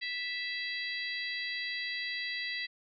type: harmonic tone with a mistuned harmonic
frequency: 658 Hz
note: E5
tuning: 3 cents flat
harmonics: 3 / 4 / 5 / 6 / 7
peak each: -36 / -43 / -45 / -41 / -43 dBFS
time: 0.01-2.67 s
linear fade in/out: 20 ms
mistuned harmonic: 7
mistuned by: +30 cents
effects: none